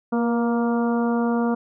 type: harmonic tone with a mistuned harmonic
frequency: 234.4 Hz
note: A#3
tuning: 10 cents sharp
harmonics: 1 / 2 / 3 / 4 / 5 / 6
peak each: -20 / -26 / -30 / -32 / -34 / -36 dBFS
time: 0.12-1.55 s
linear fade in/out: 10 ms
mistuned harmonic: 2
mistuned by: +23 cents
effects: none